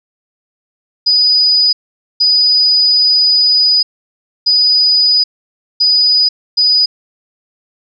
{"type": "tone bursts at uneven times", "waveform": "sine", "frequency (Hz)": 4959, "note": "D#8", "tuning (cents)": -7, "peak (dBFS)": -7, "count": 5, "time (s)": [[1.06, 1.73], [2.2, 3.83], [4.46, 5.24], [5.8, 6.29], [6.57, 6.86]], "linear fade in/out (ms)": 10, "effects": []}